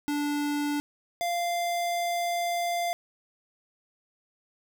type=tone pair in turn; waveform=square; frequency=291.7 / 693.8 Hz; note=D4 / F5; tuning=-12 / -12 cents; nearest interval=octave + minor third; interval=1500 cents; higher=second; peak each=-27 dBFS; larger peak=neither; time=0.08-0.8 / 1.21-2.93 s; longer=second; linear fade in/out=0 ms; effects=none